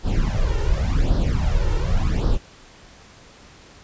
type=noise with flanger; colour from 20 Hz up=brown; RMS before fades=-19 dBFS; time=0.03-2.39 s; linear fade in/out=50 ms; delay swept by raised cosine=0.21 to 2.21 ms; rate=0.89 Hz; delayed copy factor=+0.95; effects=pink hiss -47 dBFS RMS until 3.83 s + resampled to 16000 Hz